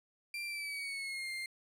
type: tone with pitch glide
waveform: 35% pulse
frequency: 2366 to 2108 Hz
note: D7 to C7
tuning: +12 to +12 cents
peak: -36 dBFS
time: 0.34-1.46 s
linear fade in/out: 2 ms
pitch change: -200 cents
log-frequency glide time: 0.45-1.31 s
effects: low-pass 12000 Hz 12 dB/octave